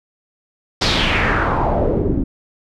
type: noise with low-pass filter sweep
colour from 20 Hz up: pink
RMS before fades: -17 dBFS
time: 0.81-2.24 s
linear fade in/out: 10 ms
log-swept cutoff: 4900 to 250 Hz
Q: 2.9
effects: none